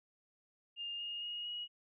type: tone with pitch steps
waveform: sine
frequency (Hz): 2816 / 2844 / 2872 / 2900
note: F7 / F7 / F7 / F#7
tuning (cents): +14 / +31 / +48 / -35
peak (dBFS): -39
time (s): 0.76-1.68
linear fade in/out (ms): 50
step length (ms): 230
effects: none